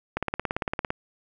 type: click train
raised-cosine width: 0.5 ms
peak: -11 dBFS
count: 14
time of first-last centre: 0.17-0.904 s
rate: 17.7 Hz
effects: none